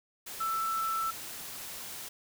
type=tone in noise; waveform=sine; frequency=1326 Hz; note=E6; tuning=10 cents sharp; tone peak=-29 dBFS; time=0.4-1.11 s; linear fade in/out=10 ms; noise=white; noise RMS=-42 dBFS; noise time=0.26-2.09 s; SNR=+10 dB; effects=none